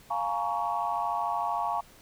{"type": "chord", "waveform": "sine", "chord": "Bb minor seventh", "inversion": "second", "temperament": "just", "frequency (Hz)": [699.2, 839.1, 932.3, 1118.8], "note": ["F5", "Ab5", "Bb5", "Db6"], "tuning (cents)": [2, 18, 0, 16], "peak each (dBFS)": -32, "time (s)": [0.1, 1.81], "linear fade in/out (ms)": 10, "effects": ["tanh soft clip ceiling -17 dBFS", "pink hiss -55 dBFS RMS until 2.01 s"]}